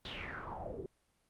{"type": "noise with low-pass filter sweep", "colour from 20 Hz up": "pink", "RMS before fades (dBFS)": -43, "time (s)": [0.05, 0.86], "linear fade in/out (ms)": 2, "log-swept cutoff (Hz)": [3800, 350], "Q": 5.8, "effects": ["pink hiss -75 dBFS RMS until 1.29 s", "Opus 32 kbps"]}